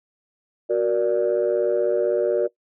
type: chord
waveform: sine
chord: Gb augmented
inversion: none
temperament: equal with one note detuned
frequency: 370 / 471.3 / 587.3 Hz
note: Gb4 / Bb4 / D5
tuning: 0 / +19 / 0 cents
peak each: -21 dBFS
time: 0.69-2.48 s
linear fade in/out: 20 ms
effects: noise-tail reverb RT60 0.1 s tail -19 dB re dry + tanh soft clip ceiling -12 dBFS